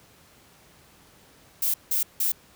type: noise bursts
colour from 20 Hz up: violet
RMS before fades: -24 dBFS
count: 3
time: 1.62-2.32 s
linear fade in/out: 5 ms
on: 120 ms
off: 170 ms
effects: pink hiss -55 dBFS RMS until 2.55 s + high-pass 60 Hz 12 dB/octave